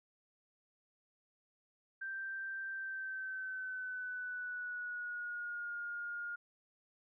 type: tone with pitch glide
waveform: sine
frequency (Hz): 1568 to 1421.3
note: G6 to F6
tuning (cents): 0 to +30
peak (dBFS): -39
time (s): 2.01-6.36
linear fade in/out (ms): 10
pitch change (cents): -170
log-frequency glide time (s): 2.71-5.73
effects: none